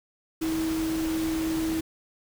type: tone in noise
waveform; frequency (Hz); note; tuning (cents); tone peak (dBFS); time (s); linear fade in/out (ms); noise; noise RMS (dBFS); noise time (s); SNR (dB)
sine; 321.2; E4; -45; -25; 0.41-1.81; 10; pink; -36; 0.41-1.81; +8
effects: none